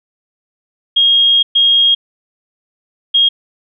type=tone bursts at uneven times; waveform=sine; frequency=3257 Hz; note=G#7; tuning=34 cents flat; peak=-7 dBFS; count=3; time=0.96-1.43 / 1.55-1.95 / 3.14-3.29 s; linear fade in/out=10 ms; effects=none